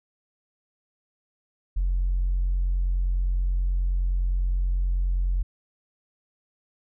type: tone with tanh clipping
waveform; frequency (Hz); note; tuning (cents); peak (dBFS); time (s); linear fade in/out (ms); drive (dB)
triangle; 44.78; F1; +44; -21; 1.76-5.43; 10; 5
effects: none